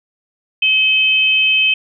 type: tone pair together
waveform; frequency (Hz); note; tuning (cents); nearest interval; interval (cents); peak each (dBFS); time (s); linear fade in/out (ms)
sine; 2563 / 3091; E7 / G7; -49 / -25; minor third; 324; -12 / -15; 0.62-1.74; 5
effects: none